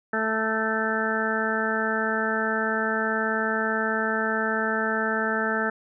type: harmonic tone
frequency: 220.4 Hz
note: A3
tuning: 3 cents sharp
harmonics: 1 / 2 / 3 / 4 / 6 / 7 / 8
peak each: -30 / -30 / -32 / -33 / -30 / -29 / -30 dBFS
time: 0.13-5.7 s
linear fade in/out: 5 ms
effects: none